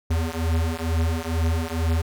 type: beating tone pair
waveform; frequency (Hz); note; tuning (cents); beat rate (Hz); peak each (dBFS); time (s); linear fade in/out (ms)
square; 80.7 / 82.9; E2 / E2; -36 / +10; 2.2; -25; 0.1-2.02; 10
effects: none